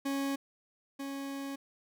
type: tone pair in turn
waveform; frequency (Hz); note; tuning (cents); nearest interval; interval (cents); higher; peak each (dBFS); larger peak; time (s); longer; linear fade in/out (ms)
40% pulse; 275.7 / 275.7; C#4 / C#4; -9 / -9; unison; 0; neither; -30 / -36; first; 0.05-0.36 / 0.99-1.56; second; 10
effects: none